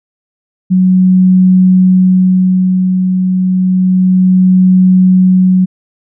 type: tone with tremolo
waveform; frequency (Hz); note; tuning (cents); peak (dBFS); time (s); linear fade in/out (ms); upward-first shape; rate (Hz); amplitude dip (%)
sine; 185; F#3; 0; -3; 0.7-5.66; 20; sine; 0.3; 45
effects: none